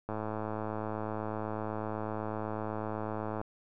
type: click train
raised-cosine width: 1 ms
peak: -22 dBFS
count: 360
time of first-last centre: 0.09-3.414 s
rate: 108 Hz
effects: none